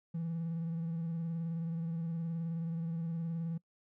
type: tone with vibrato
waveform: triangle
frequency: 165.7 Hz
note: E3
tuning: 9 cents sharp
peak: -31 dBFS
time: 0.14-3.58 s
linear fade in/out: 10 ms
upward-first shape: sine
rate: 19 Hz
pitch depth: 36 cents each way
effects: noise-tail reverb RT60 0.1 s tail -25 dB re dry + tanh soft clip ceiling -29 dBFS